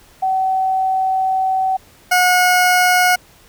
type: tone pair in turn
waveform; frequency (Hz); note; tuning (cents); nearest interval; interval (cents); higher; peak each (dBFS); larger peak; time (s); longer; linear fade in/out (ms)
sine / 20% pulse; 759 / 725.5; F#5 / F#5; +44 / -34; minor second; 78; first; -14 / -6; second; 0.22-1.77 / 2.11-3.16; first; 10
effects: pink hiss -48 dBFS RMS until 3.48 s